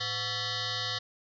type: tone with frequency modulation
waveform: sine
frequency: 110 Hz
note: A2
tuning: in tune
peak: -30 dBFS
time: 0-0.99 s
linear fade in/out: 10 ms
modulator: 617 Hz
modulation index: 7.6
effects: none